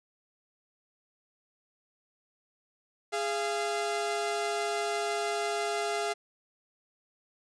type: tone pair together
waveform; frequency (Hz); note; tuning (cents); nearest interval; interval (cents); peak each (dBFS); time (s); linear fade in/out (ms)
sawtooth; 413.4 / 687; G#4 / F5; -8 / -29; major sixth; 879; -28; 3.12-6.14; 20
effects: resampled to 22050 Hz